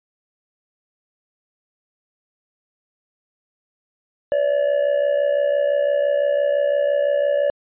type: tone with amplitude modulation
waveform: triangle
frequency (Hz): 575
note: D5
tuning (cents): -37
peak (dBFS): -11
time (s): 4.32-7.5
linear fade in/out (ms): 0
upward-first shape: sine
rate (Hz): 65.9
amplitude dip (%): 70
effects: resampled to 8000 Hz